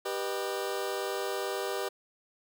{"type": "chord", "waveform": "sawtooth", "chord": "G augmented", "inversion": "none", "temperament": "just", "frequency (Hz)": [392, 490, 612.5], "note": ["G4", "B4", "D#5"], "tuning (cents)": [0, -14, -27], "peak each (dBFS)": [-30, -32, -34], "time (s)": [0.05, 1.89], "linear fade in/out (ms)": 10, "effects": []}